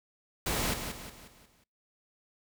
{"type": "noise with echo", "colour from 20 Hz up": "pink", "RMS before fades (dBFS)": -31, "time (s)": [0.46, 0.74], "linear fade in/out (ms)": 5, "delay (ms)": 180, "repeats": 5, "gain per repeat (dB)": -7, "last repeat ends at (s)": 1.64, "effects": ["noise-tail reverb RT60 0.3 s tail -26 dB re dry"]}